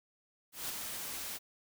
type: noise with ADSR envelope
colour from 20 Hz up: white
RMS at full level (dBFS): -37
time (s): 0.52-1.39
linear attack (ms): 170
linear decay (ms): 11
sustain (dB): -4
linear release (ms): 31
effects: none